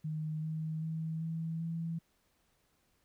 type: tone with pitch steps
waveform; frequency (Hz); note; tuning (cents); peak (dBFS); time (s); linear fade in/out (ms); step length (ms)
sine; 155.4 / 157.84 / 160.32 / 162.84 / 165.4; D#3 / D#3 / E3 / E3 / E3; -2 / +25 / -48 / -21 / +6; -34; 0.04-1.99; 10; 390
effects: pink hiss -74 dBFS RMS until 3.04 s